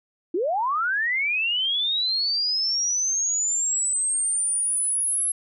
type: linear sweep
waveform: sine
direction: up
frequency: 313.5 to 11070 Hz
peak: -21 dBFS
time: 0.34-5.32 s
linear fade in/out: 5 ms
effects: none